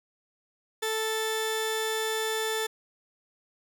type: tone pair together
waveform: sawtooth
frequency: 440 / 1760 Hz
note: A4 / A6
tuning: 0 / 0 cents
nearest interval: 2 octaves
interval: 2400 cents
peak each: -25 / -27 dBFS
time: 0.82-2.67 s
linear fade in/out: 10 ms
effects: none